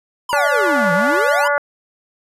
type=exponential two-way sweep; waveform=square; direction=down then up; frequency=1046.5 to 164.81 to 1046.5 Hz; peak=-20 dBFS; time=0.29-1.48 s; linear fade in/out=5 ms; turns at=0.93 s
type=harmonic tone; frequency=288.4 Hz; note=D4; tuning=31 cents flat; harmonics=2 / 3 / 4 / 5 / 6 / 7; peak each=-18 / -23 / -23 / -18 / -27 / -29 dBFS; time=0.33-1.58 s; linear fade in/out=0 ms
effects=resampled to 32000 Hz